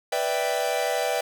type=chord; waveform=45% pulse; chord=E minor seventh; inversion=second; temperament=equal; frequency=493.9 / 587.3 / 659.3 / 784 Hz; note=B4 / D5 / E5 / G5; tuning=0 / 0 / 0 / 0 cents; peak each=-29 dBFS; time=0.12-1.21 s; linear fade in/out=5 ms; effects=none